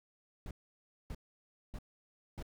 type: noise bursts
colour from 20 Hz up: brown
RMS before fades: -42 dBFS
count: 4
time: 0.46-2.426 s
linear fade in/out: 2 ms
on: 49 ms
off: 590 ms
effects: none